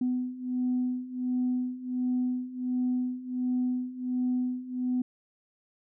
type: beating tone pair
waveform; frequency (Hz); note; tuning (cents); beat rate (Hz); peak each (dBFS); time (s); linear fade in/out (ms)
sine; 250 / 251.4; B3 / B3; +21 / +31; 1.4; -31 / -28; 0.01-5.02; 5
effects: tanh soft clip ceiling -20 dBFS